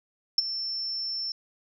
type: tone with ADSR envelope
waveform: sine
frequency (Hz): 5370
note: E8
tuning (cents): +31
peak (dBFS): -14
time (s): 0.38-1.32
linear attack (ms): 3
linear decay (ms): 21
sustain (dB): -15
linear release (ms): 3
effects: tanh soft clip ceiling -11 dBFS